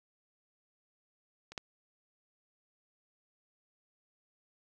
clicks, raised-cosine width 0.2 ms, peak -30 / -19 dBFS, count 2, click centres 1.52 / 1.578 s, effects none

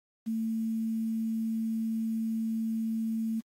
sine tone with quantisation, 223.7 Hz, A3, 29 cents sharp, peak -28 dBFS, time 0.26-3.41 s, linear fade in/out 20 ms, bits 9, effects AAC 48 kbps

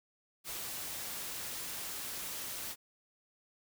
white noise, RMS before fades -41 dBFS, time 0.44-2.76 s, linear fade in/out 50 ms, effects none

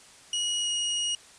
sawtooth tone with pitch glide, 2903 to 2883 Hz, F#7 to F#7, -34 to -46 cents, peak -23 dBFS, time 0.33-1.15 s, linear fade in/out 2 ms, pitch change -12 cents, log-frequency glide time 0.6-0.7 s, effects white hiss -52 dBFS RMS until 1.38 s + resampled to 22050 Hz

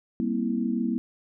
sine chord, C dominant seventh, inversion second, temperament just, 196.22 / 235.5 / 261.6 / 327 Hz, G3 / Bb3 / C4 / E4, +2 / +18 / 0 / -14 cents, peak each -31 / -26 / -32 / -32 dBFS, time 0.2-0.98 s, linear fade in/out 0 ms, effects none

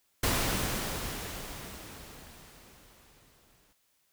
pink noise with exponential decay, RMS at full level -27 dBFS, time 0.23-3.73 s, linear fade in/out 5 ms, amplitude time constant 760 ms, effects white hiss -72 dBFS RMS until 4.12 s

